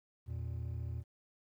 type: tone pair together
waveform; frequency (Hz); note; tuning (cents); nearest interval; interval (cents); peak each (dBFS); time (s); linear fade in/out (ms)
triangle; 82.6 / 116.81; E2 / A#2; +4 / +4; tritone; 600; -37 / -38; 0.26-1.04; 50
effects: tanh soft clip ceiling -29 dBFS + 12-bit